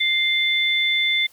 sine tone pair together, 2093 / 3520 Hz, C7 / A7, 0 / 0 cents, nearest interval major sixth, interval 900 cents, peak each -20 / -20 dBFS, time 0-1.27 s, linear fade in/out 10 ms, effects white hiss -54 dBFS RMS until 1.32 s

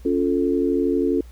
sine chord, Db augmented, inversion none, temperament equal, 277.2 / 349.2 / 440 Hz, Db4 / F4 / A4, 0 / 0 / 0 cents, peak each -21 / -22 / -23 dBFS, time 0.05-1.21 s, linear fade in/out 5 ms, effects added 60 Hz sine -39 dBFS peak until 1.31 s + pink hiss -55 dBFS RMS until 1.31 s

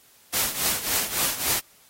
white noise with tremolo, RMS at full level -22 dBFS, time 0.33-1.6 s, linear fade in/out 10 ms, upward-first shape triangle, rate 3.6 Hz, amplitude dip 80%, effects white hiss -56 dBFS RMS until 1.89 s + AAC 48 kbps

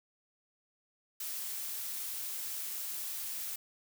blue noise, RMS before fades -39 dBFS, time 1.2-3.56 s, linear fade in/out 5 ms, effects none

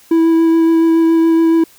triangle tone with vibrato, 328.3 Hz, E4, 7 cents flat, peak -6 dBFS, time 0.11-1.64 s, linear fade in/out 5 ms, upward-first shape sine, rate 7.1 Hz, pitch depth 10 cents each way, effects white hiss -46 dBFS RMS until 1.78 s

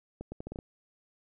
accelerating click train, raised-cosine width 2 ms, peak -26 dBFS, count 7, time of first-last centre 0.21-0.589 s, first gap 110 ms, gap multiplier 0.77, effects none

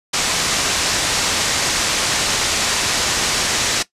white low-pass noise, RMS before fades -19 dBFS, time 0.13-3.83 s, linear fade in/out 10 ms, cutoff 7500 Hz, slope 24 dB/octave, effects noise-tail reverb RT60 0.1 s tail -17 dB re dry + resampled to 32000 Hz

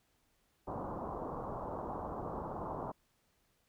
white low-pass noise, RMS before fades -41 dBFS, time 0.67-2.92 s, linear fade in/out 10 ms, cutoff 1100 Hz, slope 48 dB/octave, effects pink hiss -75 dBFS RMS until 3.68 s

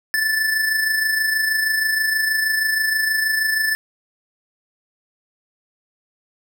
square tone with amplitude modulation, 1753 Hz, A6, 7 cents flat, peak -16 dBFS, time 0.14-3.75 s, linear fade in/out 0 ms, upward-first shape sine, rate 26.3 Hz, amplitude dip 45%, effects none

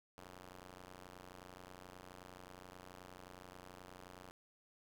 5% pulse ring-modulated tone, 91.3 Hz, F#2, 23 cents flat, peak -39 dBFS, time 0.18-4.31 s, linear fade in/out 0 ms, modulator 379 Hz, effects none

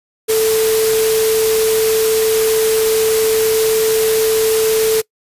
sine tone in noise, 441 Hz, A4, 4 cents sharp, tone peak -11 dBFS, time 0.28-5.02 s, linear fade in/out 20 ms, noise white, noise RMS -20 dBFS, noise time 0.28-5.02 s, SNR +6 dB, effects noise-tail reverb RT60 0.1 s tail -23 dB re dry + resampled to 32000 Hz

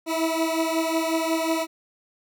20% pulse beating tone pair, 323.2 / 328.7 Hz, E4 / E4, -34 / -5 cents, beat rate 5.5 Hz, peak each -19 / -22 dBFS, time 0.06-1.67 s, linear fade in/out 50 ms, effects none

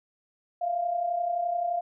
sine tone pair together, 666.9 / 698.5 Hz, E5 / F5, +20 / 0 cents, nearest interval minor second, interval 80 cents, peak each -33 / -26 dBFS, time 0.61-1.81 s, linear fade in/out 10 ms, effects none

